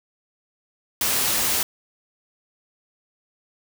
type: noise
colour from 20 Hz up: white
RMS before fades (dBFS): -22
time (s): 1.01-1.63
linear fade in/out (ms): 2
effects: none